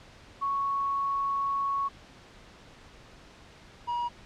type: tone pair in turn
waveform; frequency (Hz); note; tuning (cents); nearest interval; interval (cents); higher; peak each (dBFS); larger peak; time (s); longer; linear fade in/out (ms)
sine / triangle; 1108.7 / 958.5; C#6 / A#5; 0 / +48; minor third; 252; first; -26; neither; 0.41-1.89 / 3.87-4.09; first; 20
effects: pink hiss -52 dBFS RMS until 4.25 s + low-pass 5000 Hz 12 dB/octave